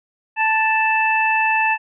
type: harmonic tone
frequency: 880 Hz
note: A5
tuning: in tune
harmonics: 1 / 2 / 3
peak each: -18 / -21 / -19 dBFS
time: 0.36-1.78 s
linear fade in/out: 50 ms
effects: none